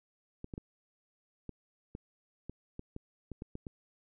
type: clicks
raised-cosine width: 3 ms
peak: -28 dBFS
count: 12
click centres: 0.444 / 0.538 / 0.579 / 1.493 / 1.951 / 2.496 / 2.794 / 2.964 / 3.317 / 3.421 / 3.554 / 3.668 s
effects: none